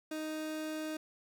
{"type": "tone", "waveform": "30% pulse", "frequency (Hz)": 311.1, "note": "D#4", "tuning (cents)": 0, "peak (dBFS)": -34, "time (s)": [0.11, 0.97], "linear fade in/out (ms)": 5, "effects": []}